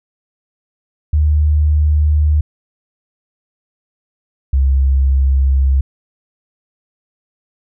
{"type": "tone pair in turn", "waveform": "sine", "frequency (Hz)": [75.4, 67.19], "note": ["D2", "C2"], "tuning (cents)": [46, 47], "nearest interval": "major second", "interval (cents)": 199, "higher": "first", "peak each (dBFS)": -9, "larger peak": "neither", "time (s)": [[1.13, 2.41], [4.53, 5.81]], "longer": "neither", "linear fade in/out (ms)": 5, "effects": []}